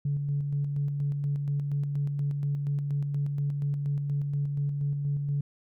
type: tone with tremolo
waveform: sine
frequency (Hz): 142.9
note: D3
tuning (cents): -47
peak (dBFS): -24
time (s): 0.05-5.41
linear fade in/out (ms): 5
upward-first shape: square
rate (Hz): 4.2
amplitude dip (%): 35
effects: tanh soft clip ceiling -20 dBFS